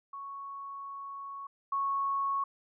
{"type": "tone pair in turn", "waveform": "sine", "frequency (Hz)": [1108.7, 1104.3], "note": ["C#6", "C#6"], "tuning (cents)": [0, -7], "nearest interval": "unison", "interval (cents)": 7, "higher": "first", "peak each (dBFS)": [-39, -28], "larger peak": "second", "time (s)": [[0.13, 1.47], [1.72, 2.44]], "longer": "first", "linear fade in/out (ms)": 5, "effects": []}